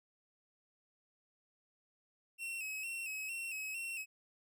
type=tone with vibrato; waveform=45% pulse; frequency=2637 Hz; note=E7; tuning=in tune; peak=-39 dBFS; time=2.38-4.06 s; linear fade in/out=50 ms; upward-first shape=square; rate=2.2 Hz; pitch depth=52 cents each way; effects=none